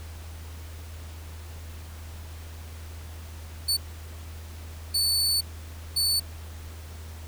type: tone bursts at uneven times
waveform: sawtooth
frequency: 4482 Hz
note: C#8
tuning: 18 cents sharp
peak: -19 dBFS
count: 3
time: 3.68-3.77 / 4.94-5.41 / 5.96-6.2 s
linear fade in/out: 10 ms
effects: added 80 Hz sine -38 dBFS peak until 7.27 s + pink hiss -48 dBFS RMS until 7.27 s